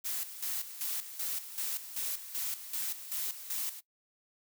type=noise with tremolo; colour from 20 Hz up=blue; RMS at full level=-35 dBFS; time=0.04-3.81 s; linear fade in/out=20 ms; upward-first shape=square; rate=2.6 Hz; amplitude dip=70%; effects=noise-tail reverb RT60 0.1 s tail -19 dB re dry